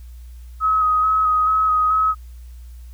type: tone with vibrato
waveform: sine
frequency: 1268 Hz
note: D#6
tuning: 32 cents sharp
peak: -14 dBFS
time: 0.6-2.15 s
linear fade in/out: 50 ms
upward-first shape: square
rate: 2.3 Hz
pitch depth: 17 cents each way
effects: added 60 Hz sine -35 dBFS peak until 2.93 s + white hiss -57 dBFS RMS until 2.93 s